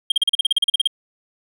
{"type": "tone bursts", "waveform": "triangle", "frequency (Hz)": 3216, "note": "G7", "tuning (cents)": 44, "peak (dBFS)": -11, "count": 14, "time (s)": [0.1, 0.874], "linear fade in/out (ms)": 5, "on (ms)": 20, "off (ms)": 38, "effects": []}